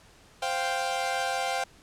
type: chord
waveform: sawtooth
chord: C suspended fourth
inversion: none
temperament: equal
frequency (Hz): 523.3 / 698.5 / 784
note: C5 / F5 / G5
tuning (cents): 0 / 0 / 0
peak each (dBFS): -30 / -28 / -26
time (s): 0.42-1.64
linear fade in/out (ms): 5
effects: pink hiss -56 dBFS RMS until 1.82 s + low-pass 9000 Hz 12 dB/octave